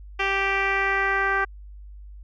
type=tone with low-pass filter sweep; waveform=10% pulse; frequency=391.1 Hz; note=G4; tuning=4 cents flat; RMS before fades=-23 dBFS; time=0.19-1.45 s; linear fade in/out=10 ms; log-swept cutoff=2900 to 1600 Hz; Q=2.7; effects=added 50 Hz sine -39 dBFS peak until 2.23 s